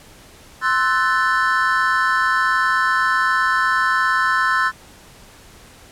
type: chord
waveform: triangle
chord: F# half-diminished seventh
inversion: second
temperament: equal with one note detuned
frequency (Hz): 1046.5 / 1318.5 / 1497.2 / 1760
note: C6 / E6 / F#6 / A6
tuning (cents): 0 / 0 / +20 / 0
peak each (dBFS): -19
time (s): 0.61-4.72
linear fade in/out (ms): 50
effects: pink hiss -45 dBFS RMS until 5.91 s + low-pass 12000 Hz 12 dB/octave